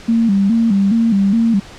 sine tone with vibrato, 212.4 Hz, G#3, 39 cents sharp, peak -10 dBFS, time 0.08-1.6 s, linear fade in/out 10 ms, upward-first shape square, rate 2.4 Hz, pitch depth 130 cents each way, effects pink hiss -37 dBFS RMS until 1.78 s + low-pass 6000 Hz 12 dB/octave

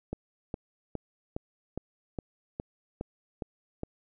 click train, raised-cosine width 2 ms, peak -20 dBFS, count 10, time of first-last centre 0.13-3.834 s, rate 2.43 Hz, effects none

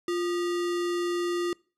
sine tone with sample-and-hold, 349.2 Hz, F4, in tune, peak -25 dBFS, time 0.08-1.53 s, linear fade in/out 2 ms, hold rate 1575 Hz, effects noise-tail reverb RT60 0.4 s tail -25 dB re dry + low-pass 8000 Hz 12 dB/octave

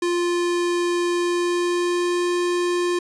square tone with pitch glide, 349.2 to 352.4 Hz, F4 to F4, 0 to +16 cents, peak -20 dBFS, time 0.02-2.99 s, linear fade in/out 5 ms, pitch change +16 cents, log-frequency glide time 1.11-2.28 s, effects resampled to 22050 Hz

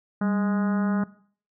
harmonic tone with a mistuned harmonic, 207.7 Hz, G#3, in tune, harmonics 1 / 2 / 3 / 4 / 5 / 6 / 7 / 8 / 9, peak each -22 / -38 / -36 / -38 / -41 / -38 / -38 / -46 / -51 dBFS, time 0.21-1.04 s, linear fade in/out 5 ms, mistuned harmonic 1, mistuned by -78 cents, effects noise-tail reverb RT60 0.5 s tail -18 dB re dry

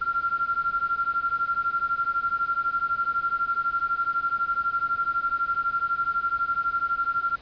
sine beating tone pair, 1372 / 1384 Hz, F6 / F6, -31 / -16 cents, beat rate 12 Hz, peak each -26 / -26 dBFS, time 0.01-7.36 s, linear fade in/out 10 ms, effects pink hiss -49 dBFS RMS until 7.41 s + resampled to 11025 Hz

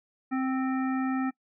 harmonic tone with a mistuned harmonic, 262.5 Hz, C4, 6 cents sharp, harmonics 1 / 3 / 5 / 7 / 9, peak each -26 / -36 / -37 / -41 / -47 dBFS, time 0.31-1.31 s, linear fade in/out 20 ms, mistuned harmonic 3, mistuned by -18 cents, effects noise-tail reverb RT60 0.1 s tail -22 dB re dry

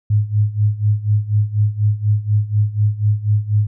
sine tone with tremolo, 105.1 Hz, G#2, 21 cents sharp, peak -10 dBFS, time 0.1-3.67 s, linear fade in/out 5 ms, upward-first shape sine, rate 4.1 Hz, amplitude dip 85%, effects none

